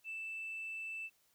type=tone; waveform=sine; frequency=2646 Hz; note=E7; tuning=6 cents sharp; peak=-39 dBFS; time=0.04-1.1 s; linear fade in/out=50 ms; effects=tanh soft clip ceiling -37 dBFS + white hiss -73 dBFS RMS until 1.34 s